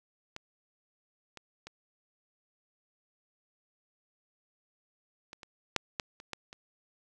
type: clicks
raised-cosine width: 0.2 ms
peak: -23 / -28 / -27 / -27 / -29 / -9 / -14 / -30 / -19 / -29 dBFS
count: 10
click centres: 0.364 / 1.373 / 1.67 / 5.331 / 5.432 / 5.763 / 5.998 / 6.201 / 6.333 / 6.529 s
effects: none